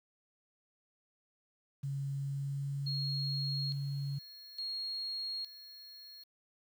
sine tone with pitch glide, 138.59 to 139.96 Hz, C#3 to C#3, 0 to +17 cents, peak -34 dBFS, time 1.83-4.19 s, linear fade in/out 10 ms, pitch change +17 cents, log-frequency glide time 2.12-2.79 s
sine tone with tremolo, 4282 Hz, C8, 39 cents sharp, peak -36 dBFS, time 2.86-6.24 s, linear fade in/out 10 ms, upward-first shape square, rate 0.58 Hz, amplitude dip 80%
effects 10-bit

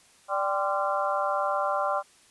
harmonic tone with a mistuned harmonic, 196 Hz, G3, in tune, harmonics 3 / 4 / 5 / 6 / 7, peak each -29 / -30 / -31 / -32 / -32 dBFS, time 0.28-2.03 s, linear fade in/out 50 ms, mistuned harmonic 5, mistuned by +94 cents, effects white hiss -58 dBFS RMS until 2.3 s + resampled to 24000 Hz

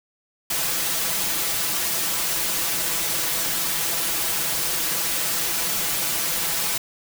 white noise with comb filter, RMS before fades -24 dBFS, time 0.5-6.78 s, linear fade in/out 5 ms, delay 6 ms, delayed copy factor +0.9, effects none

